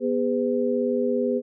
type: tone cluster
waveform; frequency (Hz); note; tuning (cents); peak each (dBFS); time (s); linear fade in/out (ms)
sine; 244.5 / 408.3 / 506; B3 / G#4 / B4; -17 / -29 / +42; -25; 0-1.42; 50
effects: none